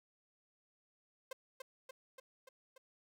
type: tone with echo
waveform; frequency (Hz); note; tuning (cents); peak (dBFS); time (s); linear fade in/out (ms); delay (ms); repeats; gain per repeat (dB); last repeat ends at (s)
sawtooth; 523.3; C5; 0; -38; 1.31-1.33; 5; 290; 5; -3; 2.78
effects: none